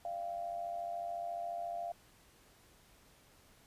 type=tone with amplitude modulation; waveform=sine; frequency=690 Hz; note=F5; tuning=21 cents flat; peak=-34 dBFS; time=0.05-1.92 s; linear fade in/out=2 ms; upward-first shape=sine; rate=94.1 Hz; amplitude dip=65%; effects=pink hiss -64 dBFS RMS until 3.66 s + resampled to 32000 Hz